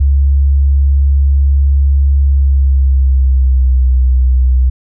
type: tone with pitch glide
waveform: sine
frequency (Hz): 69.3 to 63.55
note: C#2 to C2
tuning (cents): 0 to -50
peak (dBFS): -6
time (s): 0-4.7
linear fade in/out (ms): 10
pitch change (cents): -150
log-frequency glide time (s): 2.21-3.87
effects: none